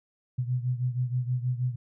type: beating tone pair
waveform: sine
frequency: 123.47 / 129.77 Hz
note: B2 / C3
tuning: 0 / -14 cents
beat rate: 6.3 Hz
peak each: -27 / -31 dBFS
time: 0.38-1.76 s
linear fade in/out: 10 ms
effects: none